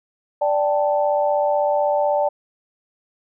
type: chord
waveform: sine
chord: D suspended fourth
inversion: none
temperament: equal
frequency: 587.3 / 784 / 880 Hz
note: D5 / G5 / A5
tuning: 0 / 0 / 0 cents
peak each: -18 / -23 / -23 dBFS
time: 0.41-2.29 s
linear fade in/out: 10 ms
effects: none